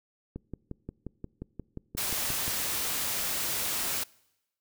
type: click train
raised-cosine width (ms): 3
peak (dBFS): -24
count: 13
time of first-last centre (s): 0.36-2.48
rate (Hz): 5.66
type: noise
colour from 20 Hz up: white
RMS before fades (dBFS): -31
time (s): 1.97-4.04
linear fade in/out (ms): 10
effects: noise-tail reverb RT60 0.9 s tail -24 dB re dry